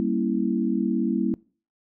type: chord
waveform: sine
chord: G diminished seventh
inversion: none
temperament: equal with one note detuned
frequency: 196 / 233.1 / 272.7 / 329.6 Hz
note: G3 / Bb3 / Db4 / Fb4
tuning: 0 / 0 / -28 / 0 cents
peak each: -27 / -25 / -29 / -27 dBFS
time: 0-1.34 s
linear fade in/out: 0 ms
effects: noise-tail reverb RT60 0.4 s tail -24 dB re dry